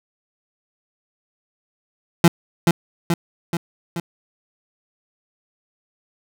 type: tone with echo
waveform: 30% pulse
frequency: 169.9 Hz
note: F3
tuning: 47 cents flat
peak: -5 dBFS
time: 2.24-2.28 s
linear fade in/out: 2 ms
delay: 430 ms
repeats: 4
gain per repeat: -4 dB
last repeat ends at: 4 s
effects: none